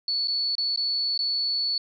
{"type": "tone with dropouts", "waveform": "sine", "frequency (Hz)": 4435, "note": "C#8", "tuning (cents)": 0, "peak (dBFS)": -23, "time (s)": [0.08, 1.78], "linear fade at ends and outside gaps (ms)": 2, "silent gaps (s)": [[0.274, 0.281], [0.553, 0.581], [0.761, 0.774], [1.177, 1.19]], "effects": []}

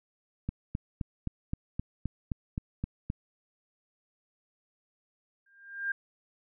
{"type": "click train", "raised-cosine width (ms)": 5, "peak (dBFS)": -19, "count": 11, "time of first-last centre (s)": [0.49, 3.101], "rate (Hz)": 3.83}
{"type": "tone with exponential growth", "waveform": "sine", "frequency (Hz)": 1600, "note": "G6", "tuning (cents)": 35, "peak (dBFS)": -26, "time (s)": [5.46, 5.92], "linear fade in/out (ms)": 5, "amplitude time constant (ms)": 100}
{"effects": []}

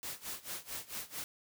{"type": "noise with tremolo", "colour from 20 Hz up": "white", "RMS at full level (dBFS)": -40, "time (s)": [0.03, 1.24], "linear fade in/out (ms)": 0, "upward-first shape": "sine", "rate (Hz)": 4.5, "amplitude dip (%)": 90, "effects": []}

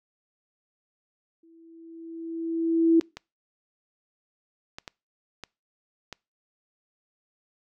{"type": "tone with exponential growth", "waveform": "sine", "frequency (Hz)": 329.6, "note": "E4", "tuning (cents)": 0, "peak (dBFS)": -14, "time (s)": [1.43, 3], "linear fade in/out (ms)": 5, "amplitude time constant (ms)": 340}
{"type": "clicks", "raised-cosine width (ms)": 0.2, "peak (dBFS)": -20, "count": 6, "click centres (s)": [3.011, 3.17, 4.785, 4.878, 5.437, 6.127]}
{"effects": ["noise-tail reverb RT60 0.3 s tail -26 dB re dry"]}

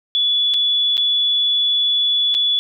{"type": "tone with dropouts", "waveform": "sine", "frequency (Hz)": 3427, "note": "A7", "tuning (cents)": -46, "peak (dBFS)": -14, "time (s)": [0.15, 2.59], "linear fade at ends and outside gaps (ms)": 0, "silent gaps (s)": [[0.538, 0.542], [0.97, 0.978], [2.343, 2.349]], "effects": []}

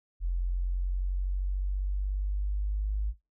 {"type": "exponential sweep", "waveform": "sine", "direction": "up", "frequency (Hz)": [43.65, 51.91], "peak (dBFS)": -26, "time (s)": [0.2, 3.14], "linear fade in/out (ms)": 50, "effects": ["noise-tail reverb RT60 0.2 s tail -18 dB re dry"]}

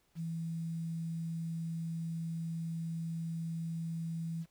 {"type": "tone with quantisation", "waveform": "sine", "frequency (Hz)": 164.8, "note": "E3", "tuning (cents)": 0, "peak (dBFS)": -35, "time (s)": [0.15, 4.46], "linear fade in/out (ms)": 50, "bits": 10, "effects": ["pink hiss -73 dBFS RMS until 4.5 s"]}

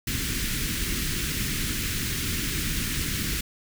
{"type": "band-stop noise", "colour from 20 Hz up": "pink", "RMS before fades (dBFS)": -28, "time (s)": [0.07, 3.41], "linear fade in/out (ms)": 5, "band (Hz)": [330, 1600], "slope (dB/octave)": 24, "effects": []}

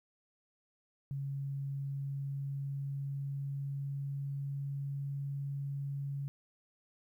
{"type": "tone with pitch glide", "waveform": "sine", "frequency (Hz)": [138.59, 139.88], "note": ["C#3", "C#3"], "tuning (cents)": [0, 16], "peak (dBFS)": -35, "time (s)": [1.11, 6.28], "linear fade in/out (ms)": 0, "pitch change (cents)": 16, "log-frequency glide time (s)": [1.63, 5.23], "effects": ["12-bit"]}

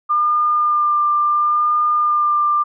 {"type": "tone with vibrato", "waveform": "sine", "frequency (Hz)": 1200, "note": "D6", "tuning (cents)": 37, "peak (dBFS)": -13, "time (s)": [0.09, 2.64], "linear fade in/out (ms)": 20, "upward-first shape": "sine", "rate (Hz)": 0.72, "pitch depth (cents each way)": 15, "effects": []}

